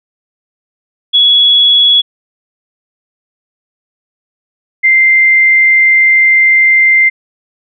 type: tone pair in turn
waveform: sine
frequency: 3370 / 2089 Hz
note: G#7 / C7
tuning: +25 / -3 cents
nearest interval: minor sixth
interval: 828 cents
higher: first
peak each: -4 dBFS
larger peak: neither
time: 1.13-2.02 / 4.83-7.1 s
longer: second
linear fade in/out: 20 ms
effects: none